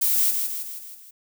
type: noise with echo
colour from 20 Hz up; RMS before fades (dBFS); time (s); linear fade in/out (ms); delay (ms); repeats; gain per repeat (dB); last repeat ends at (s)
violet; -21; 0.01-0.31; 10; 160; 5; -5; 1.11
effects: none